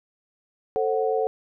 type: chord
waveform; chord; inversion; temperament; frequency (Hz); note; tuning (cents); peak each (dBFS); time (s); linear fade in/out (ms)
sine; F# diminished; first; just; 444 / 532.8 / 740; A4 / C5 / F#5; +16 / +31 / 0; -23 / -27 / -27; 0.76-1.27; 0
effects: none